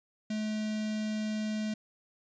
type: tone with notch filter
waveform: square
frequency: 214.8 Hz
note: A3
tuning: 41 cents flat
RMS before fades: -33 dBFS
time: 0.3-1.74 s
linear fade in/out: 5 ms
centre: 980 Hz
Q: 0.93
effects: resampled to 16000 Hz